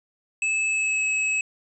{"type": "tone with pitch glide", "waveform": "square", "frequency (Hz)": [2607, 2576], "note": ["E7", "E7"], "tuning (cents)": [-20, -41], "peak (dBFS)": -22, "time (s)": [0.42, 1.41], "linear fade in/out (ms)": 2, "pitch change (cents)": -21, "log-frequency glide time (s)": [0.67, 1.05], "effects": ["resampled to 24000 Hz", "10-bit"]}